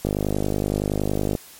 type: click train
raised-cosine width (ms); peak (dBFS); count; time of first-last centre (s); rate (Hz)
2; -9; 67; 0.05-1.352; 50.7
effects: white hiss -45 dBFS RMS until 1.59 s + MP3 64 kbps